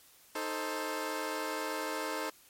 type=chord; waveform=15% pulse; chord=A diminished; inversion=second; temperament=equal with one note detuned; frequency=311.1 / 440 / 526.3 Hz; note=Eb4 / A4 / C5; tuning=0 / 0 / +10 cents; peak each=-32 / -32 / -32 dBFS; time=0.35-2.3 s; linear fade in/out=5 ms; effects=white hiss -60 dBFS RMS until 2.49 s + MP3 64 kbps